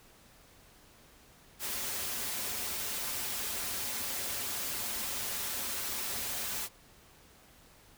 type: noise with comb filter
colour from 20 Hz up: white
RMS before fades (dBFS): -36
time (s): 1.59-6.69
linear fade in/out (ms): 50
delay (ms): 6.3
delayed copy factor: -0.55
effects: pink hiss -59 dBFS RMS until 7.97 s